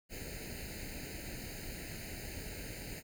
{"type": "noise with comb filter", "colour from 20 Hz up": "pink", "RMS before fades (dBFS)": -44, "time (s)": [0.09, 3.03], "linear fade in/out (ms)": 50, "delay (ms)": 0.44, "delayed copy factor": 1, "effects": []}